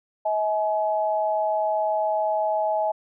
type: tone pair together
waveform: sine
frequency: 639.2 / 847 Hz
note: D#5 / G#5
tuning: +47 / +34 cents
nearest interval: perfect fourth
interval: 487 cents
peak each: -23 / -24 dBFS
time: 0.25-2.92 s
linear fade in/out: 10 ms
effects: none